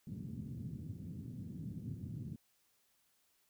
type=band-pass noise; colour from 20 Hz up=pink; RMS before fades=-45 dBFS; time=0.07-2.36 s; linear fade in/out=2 ms; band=100 to 230 Hz; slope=24 dB/octave; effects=white hiss -75 dBFS RMS until 3.49 s